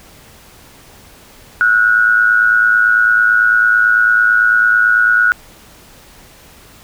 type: tone with amplitude modulation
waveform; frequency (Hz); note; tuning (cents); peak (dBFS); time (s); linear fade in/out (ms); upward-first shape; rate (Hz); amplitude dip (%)
sine; 1459; F#6; -25; -5; 1.61-5.32; 0; sine; 109; 65
effects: pink hiss -42 dBFS RMS until 6.83 s